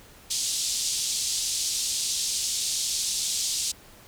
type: band-pass noise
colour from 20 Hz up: white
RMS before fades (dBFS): -28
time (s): 0.3-3.72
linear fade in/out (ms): 10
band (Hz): 3600 to 8300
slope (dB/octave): 24
effects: pink hiss -51 dBFS RMS until 4.07 s